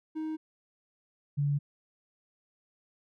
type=tone pair in turn; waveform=triangle / sine; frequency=313.7 / 143.5 Hz; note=D#4 / D3; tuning=+14 / -40 cents; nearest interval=octave + major second; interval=1354 cents; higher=first; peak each=-30 / -25 dBFS; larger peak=second; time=0.15-0.37 / 1.37-1.59 s; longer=neither; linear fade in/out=20 ms; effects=none